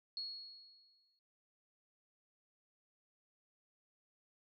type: tone with exponential decay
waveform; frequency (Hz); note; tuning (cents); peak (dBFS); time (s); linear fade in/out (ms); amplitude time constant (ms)
sine; 4329; C#8; -42; -38; 0.17-1.19; 1; 220
effects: noise-tail reverb RT60 0.1 s tail -21 dB re dry

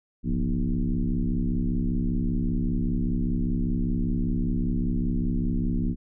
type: tone with frequency modulation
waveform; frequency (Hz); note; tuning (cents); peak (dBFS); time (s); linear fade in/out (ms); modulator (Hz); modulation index
sine; 102.8; G#2; -17; -22; 0.23-5.96; 50; 65.1; 2.7
effects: none

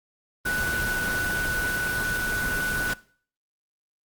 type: tone in noise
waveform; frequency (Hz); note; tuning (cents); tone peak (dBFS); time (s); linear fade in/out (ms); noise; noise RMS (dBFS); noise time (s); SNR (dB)
sine; 1484; F#6; +5; -24; 0.45-2.94; 10; pink; -30; 0.45-2.94; +3
effects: noise-tail reverb RT60 0.5 s tail -21 dB re dry + Opus 24 kbps

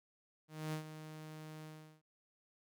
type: tone with ADSR envelope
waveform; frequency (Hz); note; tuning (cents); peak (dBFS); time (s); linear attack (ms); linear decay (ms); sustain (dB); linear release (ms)
sawtooth; 155.56; D#3; 0; -33; 0.48-2.02; 250; 99; -11; 380
effects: none

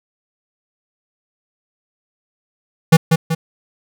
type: tone with echo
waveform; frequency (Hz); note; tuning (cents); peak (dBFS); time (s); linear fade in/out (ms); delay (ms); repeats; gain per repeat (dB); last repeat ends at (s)
square; 162.5; E3; -24; -4; 2.92-2.97; 10; 190; 2; -6; 3.35
effects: none

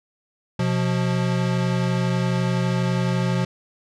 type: tone pair together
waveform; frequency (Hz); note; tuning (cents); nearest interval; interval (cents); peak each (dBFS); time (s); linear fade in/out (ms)
square; 125.2 / 177.2; B2 / F3; +24 / +25; tritone; 601; -23; 0.59-3.45; 5
effects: low-pass 6000 Hz 12 dB/octave

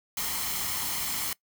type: noise with comb filter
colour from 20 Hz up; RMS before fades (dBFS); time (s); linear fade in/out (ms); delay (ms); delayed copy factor
white; -31; 0.17-1.33; 2; 0.95; +0.5
effects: noise-tail reverb RT60 0.1 s tail -21 dB re dry

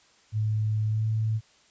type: tone with pitch glide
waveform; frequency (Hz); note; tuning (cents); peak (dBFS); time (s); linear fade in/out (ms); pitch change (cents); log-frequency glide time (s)
sine; 107.8 to 109.94; A2 to A2; -35 to -1; -23; 0.32-1.41; 50; +34; 0.86-1.06
effects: white hiss -60 dBFS RMS until 1.7 s + resampled to 16000 Hz

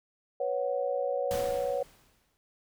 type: chord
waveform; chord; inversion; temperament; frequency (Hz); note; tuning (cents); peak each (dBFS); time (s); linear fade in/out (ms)
sine; B suspended second; none; equal; 493.9 / 554.4 / 740; B4 / C#5 / F#5; 0 / 0 / 0; -32 / -30 / -36; 0.4-1.83; 5
type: noise with exponential decay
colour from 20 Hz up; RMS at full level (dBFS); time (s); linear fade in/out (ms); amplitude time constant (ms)
pink; -36; 1.31-2.37; 0; 230
effects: none

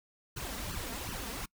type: noise with flanger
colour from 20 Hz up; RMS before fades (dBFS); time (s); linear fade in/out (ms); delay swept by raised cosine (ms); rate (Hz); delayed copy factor
pink; -39; 0.36-1.46; 10; 0.66 to 4.46; 2.7; +0.9
effects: noise-tail reverb RT60 0.1 s tail -25 dB re dry

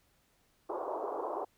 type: band-pass noise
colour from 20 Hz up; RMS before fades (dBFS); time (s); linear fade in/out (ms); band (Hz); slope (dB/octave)
pink; -37; 0.69-1.45; 10; 350 to 1100; 48
effects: pink hiss -71 dBFS RMS until 1.57 s

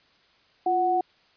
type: tone pair together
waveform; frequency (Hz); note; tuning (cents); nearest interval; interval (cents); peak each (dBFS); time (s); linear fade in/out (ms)
sine; 349.2 / 740; F4 / F#5; 0 / 0; octave + minor second; 1300; -27 / -21; 0.66-1.01; 5
effects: white hiss -61 dBFS RMS until 1.36 s + resampled to 11025 Hz

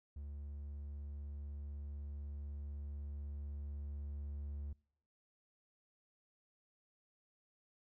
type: tone with level ramp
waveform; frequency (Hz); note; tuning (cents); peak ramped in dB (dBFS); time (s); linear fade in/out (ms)
triangle; 72; D2; -34; -42 to -39; 0.16-4.73; 5
effects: noise-tail reverb RT60 0.6 s tail -26 dB re dry

